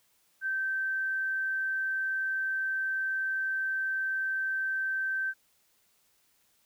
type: tone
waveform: sine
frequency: 1553 Hz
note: G6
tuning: 17 cents flat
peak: -28 dBFS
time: 0.41-5.34 s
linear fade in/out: 50 ms
effects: white hiss -69 dBFS RMS until 6.65 s